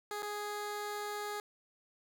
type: tone with dropouts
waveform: 15% pulse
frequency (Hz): 415.3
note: G#4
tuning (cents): 0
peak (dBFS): -31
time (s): 0.11-1.4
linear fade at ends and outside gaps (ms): 1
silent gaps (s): 0.223-0.228
effects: none